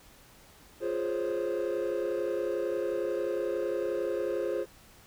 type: chord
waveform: triangle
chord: Db major seventh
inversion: first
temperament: equal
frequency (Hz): 349.2 / 415.3 / 523.3 / 554.4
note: F4 / Ab4 / C5 / Db5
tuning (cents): 0 / 0 / 0 / 0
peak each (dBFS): -31 / -31 / -30 / -36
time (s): 0.8-4.66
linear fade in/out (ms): 50
effects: tanh soft clip ceiling -21 dBFS + pink hiss -56 dBFS RMS until 5.06 s